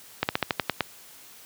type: slowing click train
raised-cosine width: 0.3 ms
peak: -6 dBFS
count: 8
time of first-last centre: 0.23-0.807 s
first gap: 59 ms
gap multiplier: 1.11
effects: white hiss -49 dBFS RMS until 1.45 s + high-pass 80 Hz 12 dB/octave